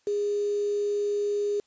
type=tone with quantisation; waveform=sine; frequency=411 Hz; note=G#4; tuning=18 cents flat; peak=-24 dBFS; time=0.07-1.6 s; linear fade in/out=2 ms; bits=7; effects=white hiss -68 dBFS RMS until 1.66 s + resampled to 16000 Hz